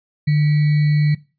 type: tone with sample-and-hold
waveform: sine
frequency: 149.2 Hz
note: D3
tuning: 28 cents sharp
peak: -12 dBFS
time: 0.27-1.15 s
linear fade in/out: 10 ms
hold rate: 2100 Hz
effects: noise-tail reverb RT60 0.3 s tail -19 dB re dry + resampled to 11025 Hz